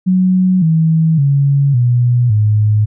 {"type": "tone with pitch steps", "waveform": "sine", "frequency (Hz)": [185, 161.05, 140.2, 122.05, 106.25], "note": ["F#3", "E3", "C#3", "B2", "G#2"], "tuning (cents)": [0, -40, 20, -20, 40], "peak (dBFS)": -8, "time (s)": [0.06, 2.86], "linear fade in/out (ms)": 20, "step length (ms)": 560, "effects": []}